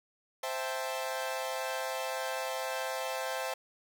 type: chord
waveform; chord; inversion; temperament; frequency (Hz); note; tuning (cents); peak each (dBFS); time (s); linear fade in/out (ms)
sawtooth; A minor seventh; first; equal; 523.3 / 659.3 / 784 / 880; C5 / E5 / G5 / A5; 0 / 0 / 0 / 0; -33 / -35 / -37 / -37; 0.43-3.54; 5
effects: none